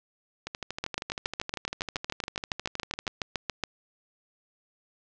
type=two click trains; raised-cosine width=0.2 ms; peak=-16 / -11 dBFS; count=34 / 21; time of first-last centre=0.47-3.068 / 0.84-3.637 s; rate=12.7 / 7.15 Hz; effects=low-pass 7000 Hz 12 dB/octave